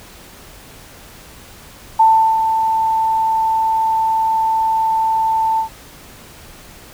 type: tone with ADSR envelope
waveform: sine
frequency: 889 Hz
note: A5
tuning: 18 cents sharp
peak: -6 dBFS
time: 1.99-5.69 s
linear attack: 11 ms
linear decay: 370 ms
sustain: -7 dB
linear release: 100 ms
effects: pink hiss -40 dBFS RMS until 6.93 s